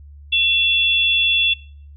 sine tone pair together, 2705 / 3425 Hz, E7 / A7, +44 / -47 cents, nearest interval major third, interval 409 cents, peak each -17 dBFS, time 0.32-1.54 s, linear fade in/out 10 ms, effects noise-tail reverb RT60 0.5 s tail -19 dB re dry + added 72 Hz sine -38 dBFS peak until 1.96 s

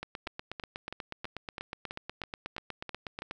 two click trains, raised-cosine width 0.3 ms, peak -22 / -21 dBFS, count 10 / 28, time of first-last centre 0.27-3.221 / 0.03-3.311 s, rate 3.05 / 8.23 Hz, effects none

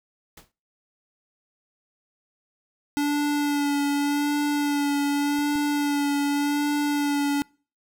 pink noise with exponential decay, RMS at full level -41 dBFS, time 0.37-0.52 s, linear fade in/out 5 ms, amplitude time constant 32 ms
square tone with vibrato, 288.8 Hz, D4, 29 cents flat, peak -22 dBFS, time 2.97-7.42 s, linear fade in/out 0 ms, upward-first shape sine, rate 0.86 Hz, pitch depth 21 cents each way
clicks, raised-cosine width 5 ms, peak -38 / -31 dBFS, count 2, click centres 5.388 / 5.556 s
effects noise-tail reverb RT60 0.4 s tail -26 dB re dry

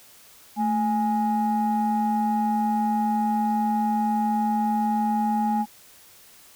sine tone pair together, 220 / 830.6 Hz, A3 / G#5, 0 / 0 cents, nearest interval octave + major seventh, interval 2300 cents, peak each -22 / -22 dBFS, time 0.56-5.66 s, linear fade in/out 50 ms, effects tanh soft clip ceiling -15 dBFS + white hiss -51 dBFS RMS until 6.55 s

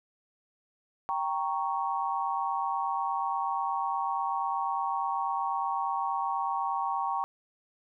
sine chord, G diminished, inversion none, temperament equal, 784 / 932.3 / 1108.7 Hz, G5 / Bb5 / Db6, 0 / 0 / 0 cents, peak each -32 dBFS, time 1.09-7.24 s, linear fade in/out 0 ms, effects none

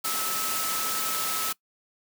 sine tone in noise, 1300 Hz, E6, 24 cents flat, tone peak -33 dBFS, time 0.04-1.53 s, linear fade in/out 10 ms, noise white, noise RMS -29 dBFS, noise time 0.04-1.53 s, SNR -7 dB, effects noise-tail reverb RT60 0.1 s tail -22 dB re dry + high-pass 150 Hz 12 dB/octave

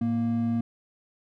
triangle tone pair together, 109.86 / 233.1 Hz, A2 / A#3, -2 / 0 cents, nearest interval octave + minor second, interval 1302 cents, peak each -29 / -22 dBFS, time 0.01-0.61 s, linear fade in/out 5 ms, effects none

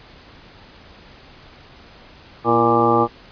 harmonic tone with a mistuned harmonic, 117.8 Hz, A#2, 19 cents sharp, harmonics 1 / 2 / 3 / 4 / 5 / 6 / 7 / 8 / 9 / 10, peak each -26 / -23 / -20 / -20 / -25 / -30 / -19 / -29 / -28 / -19 dBFS, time 2.44-3.08 s, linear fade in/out 50 ms, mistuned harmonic 3, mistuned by -63 cents, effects pink hiss -45 dBFS RMS until 3.31 s + resampled to 11025 Hz

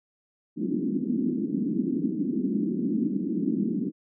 pink band-pass noise, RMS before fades -27 dBFS, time 0.56-3.92 s, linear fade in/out 50 ms, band 190 to 330 Hz, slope 48 dB/octave, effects none

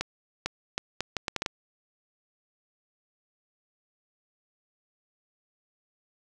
accelerating click train, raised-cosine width 0.2 ms, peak -11 dBFS, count 9, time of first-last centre 0.01-1.462 s, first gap 450 ms, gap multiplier 0.71, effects none

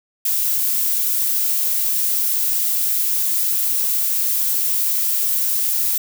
violet noise, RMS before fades -19 dBFS, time 0.25-5.98 s, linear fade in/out 5 ms, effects none

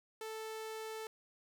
sawtooth tone, 440 Hz, A4, in tune, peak -38 dBFS, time 0.21-1.07 s, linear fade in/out 2 ms, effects 11-bit

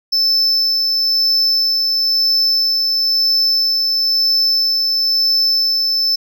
triangle tone with tremolo, 5274 Hz, E8, in tune, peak -10 dBFS, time 0.12-6.16 s, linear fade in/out 10 ms, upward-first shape sine, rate 1 Hz, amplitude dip 25%, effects none

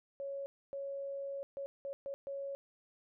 sine tone bursts at uneven times, 554.4 Hz, C#5, in tune, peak -38 dBFS, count 6, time 0.2-0.46 / 0.73-1.43 / 1.57-1.66 / 1.85-1.93 / 2.06-2.14 / 2.27-2.55 s, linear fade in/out 0 ms, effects none

